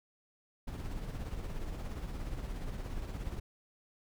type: noise with tremolo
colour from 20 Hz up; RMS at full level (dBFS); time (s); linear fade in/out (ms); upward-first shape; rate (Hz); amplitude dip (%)
brown; -37; 0.67-3.4; 10; triangle; 17; 50
effects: none